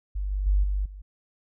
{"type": "tone with level steps", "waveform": "sine", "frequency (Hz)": 49, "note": "G1", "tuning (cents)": 0, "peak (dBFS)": [-26, -24, -18, -23, -38], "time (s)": [0.15, 1.02], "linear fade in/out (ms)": 10, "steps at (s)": [0.31, 0.46, 0.63, 0.85], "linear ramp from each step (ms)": 10, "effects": []}